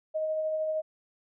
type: tone with tremolo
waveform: sine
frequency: 626 Hz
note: D#5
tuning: 10 cents sharp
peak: -26 dBFS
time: 0.14-0.82 s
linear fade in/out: 20 ms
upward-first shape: sine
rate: 13 Hz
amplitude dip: 25%
effects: none